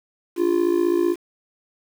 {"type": "tone with amplitude modulation", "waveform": "triangle", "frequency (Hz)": 346.5, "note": "F4", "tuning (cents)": -14, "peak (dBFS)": -11, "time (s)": [0.36, 1.16], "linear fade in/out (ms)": 50, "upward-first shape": "sine", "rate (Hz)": 55.6, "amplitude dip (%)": 85, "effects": ["7-bit"]}